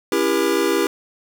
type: chord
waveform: square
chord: C# diminished seventh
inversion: none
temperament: just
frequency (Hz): 277.2 / 332.6 / 399.1 / 479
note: C#4 / E4 / G4 / Bb4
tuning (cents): 0 / +16 / +31 / +47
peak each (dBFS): -27 / -22 / -21 / -24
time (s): 0.12-0.87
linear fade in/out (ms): 2
effects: 8-bit